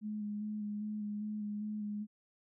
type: tone with vibrato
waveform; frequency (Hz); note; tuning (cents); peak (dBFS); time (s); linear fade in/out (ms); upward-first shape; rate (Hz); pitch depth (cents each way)
sine; 210; G#3; +19; -36; 0.01-2.07; 50; square; 2.5; 17
effects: none